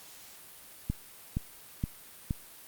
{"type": "click train", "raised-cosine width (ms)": 5, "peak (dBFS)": -17, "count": 4, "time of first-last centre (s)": [0.9, 2.308], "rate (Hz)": 2.13, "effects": ["white hiss -51 dBFS RMS until 2.67 s", "Opus 48 kbps"]}